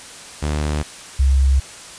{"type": "tone pair in turn", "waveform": ["sawtooth", "sine"], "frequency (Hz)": [75, 67.28], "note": ["D2", "C2"], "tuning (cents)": [37, 49], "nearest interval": "major second", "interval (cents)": 188, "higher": "first", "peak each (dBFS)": [-15, -11], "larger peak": "second", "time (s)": [[0.42, 0.83], [1.19, 1.6]], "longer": "neither", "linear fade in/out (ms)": 10, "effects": ["white hiss -37 dBFS RMS until 1.98 s", "resampled to 22050 Hz"]}